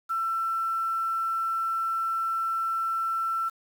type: tone with quantisation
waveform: sine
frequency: 1340 Hz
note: E6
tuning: 28 cents sharp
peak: -25 dBFS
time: 0.09-3.5 s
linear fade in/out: 20 ms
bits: 8
effects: none